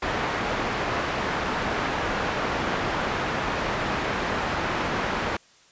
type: low-pass noise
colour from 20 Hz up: white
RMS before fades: -27 dBFS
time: 0.02-5.37 s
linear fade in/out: 5 ms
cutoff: 1500 Hz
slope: 12 dB/octave
effects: white hiss -56 dBFS RMS until 5.71 s + resampled to 16000 Hz